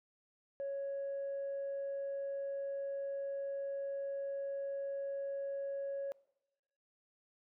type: tone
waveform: sine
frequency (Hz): 554.4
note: C#5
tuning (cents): 0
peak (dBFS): -35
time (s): 0.6-6.12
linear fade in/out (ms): 0
effects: noise-tail reverb RT60 0.9 s tail -23 dB re dry + tanh soft clip ceiling -34 dBFS